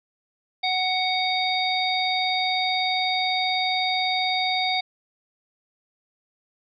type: harmonic tone with a mistuned harmonic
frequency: 744 Hz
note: F#5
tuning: 9 cents sharp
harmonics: 1 / 3 / 5 / 6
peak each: -25 / -27 / -26 / -31 dBFS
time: 0.63-4.81 s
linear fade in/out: 10 ms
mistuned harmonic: 6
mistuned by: +66 cents
effects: none